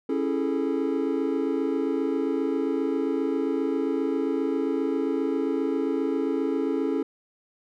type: chord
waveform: triangle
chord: A major seventh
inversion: first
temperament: just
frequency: 275 / 330 / 412.5 / 440 Hz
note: C#4 / E4 / G#4 / A4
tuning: -14 / +2 / -12 / 0 cents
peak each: -25 / -27 / -29 / -28 dBFS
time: 0.09-7.03 s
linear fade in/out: 5 ms
effects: none